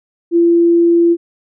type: tone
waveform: sine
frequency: 340.3 Hz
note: F4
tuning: 45 cents flat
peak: -7 dBFS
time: 0.31-1.17 s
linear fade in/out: 50 ms
effects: none